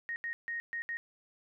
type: tone bursts at uneven times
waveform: sine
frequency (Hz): 1864.7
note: A#6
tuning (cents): 0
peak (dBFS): -34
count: 5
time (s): 0.09-0.16 / 0.24-0.33 / 0.48-0.6 / 0.73-0.82 / 0.89-0.97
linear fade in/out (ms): 0
effects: none